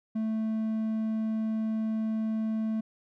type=tone; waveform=triangle; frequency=220 Hz; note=A3; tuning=in tune; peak=-25 dBFS; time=0.15-2.81 s; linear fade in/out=10 ms; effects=none